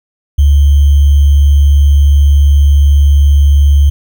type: tone with sample-and-hold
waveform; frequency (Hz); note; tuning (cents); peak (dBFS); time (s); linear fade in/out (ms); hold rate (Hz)
sine; 71.4; D2; -48; -3; 0.38-3.9; 10; 3150
effects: none